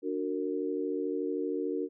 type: chord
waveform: sine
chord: D augmented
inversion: none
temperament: just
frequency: 293.7 / 367.1 / 458.9 Hz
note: D4 / F#4 / A#4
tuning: 0 / -14 / -27 cents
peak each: -34 dBFS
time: 0.02-1.89 s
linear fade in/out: 50 ms
effects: none